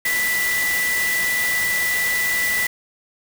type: tone in noise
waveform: sine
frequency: 1975.5 Hz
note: B6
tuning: in tune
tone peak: -19 dBFS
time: 0.05-2.67 s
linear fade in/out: 5 ms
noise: white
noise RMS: -26 dBFS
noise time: 0.05-2.67 s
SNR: +4 dB
effects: none